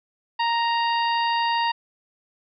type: harmonic tone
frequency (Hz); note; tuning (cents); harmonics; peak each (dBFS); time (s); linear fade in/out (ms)
932.3; A#5; 0; 1 / 2 / 3 / 4 / 5; -21 / -29 / -30 / -35 / -34; 0.39-1.72; 10
effects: none